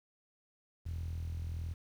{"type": "tone with band-pass filter", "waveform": "sawtooth", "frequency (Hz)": 41.2, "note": "E1", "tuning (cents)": 0, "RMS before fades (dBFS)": -39, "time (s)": [0.85, 1.74], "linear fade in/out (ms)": 10, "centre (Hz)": 90, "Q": 5, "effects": ["10-bit"]}